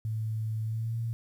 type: tone with pitch glide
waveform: sine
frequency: 110 to 115.07 Hz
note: A2 to A#2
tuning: 0 to -22 cents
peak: -29 dBFS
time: 0.05-1.13 s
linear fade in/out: 0 ms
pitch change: +78 cents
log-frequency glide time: 0.64-0.97 s
effects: 10-bit